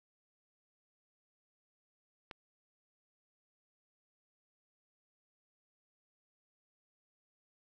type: click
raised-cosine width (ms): 0.3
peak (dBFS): -28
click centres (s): 2.312
effects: none